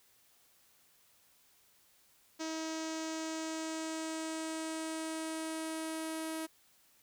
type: tone with low-pass filter sweep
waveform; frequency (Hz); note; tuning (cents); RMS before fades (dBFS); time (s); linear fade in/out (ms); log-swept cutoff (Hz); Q
sawtooth; 319.6; D#4; +47; -39; 2.39-6.47; 20; 6200 to 11000; 3
effects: white hiss -67 dBFS RMS until 7.02 s